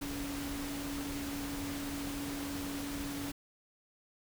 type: tone in noise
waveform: sine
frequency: 282.8 Hz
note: C#4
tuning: 35 cents sharp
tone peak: -38 dBFS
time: 0.01-3.32 s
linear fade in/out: 10 ms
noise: pink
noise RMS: -42 dBFS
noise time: 0.01-3.32 s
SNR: +1 dB
effects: none